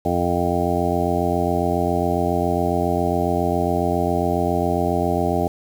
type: harmonic tone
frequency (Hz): 87.3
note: F2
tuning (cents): 0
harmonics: 1 / 2 / 3 / 4 / 5 / 7 / 8 / 9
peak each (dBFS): -26 / -26 / -26 / -26 / -26 / -26 / -26 / -26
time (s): 0.05-5.48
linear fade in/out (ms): 5
effects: 7-bit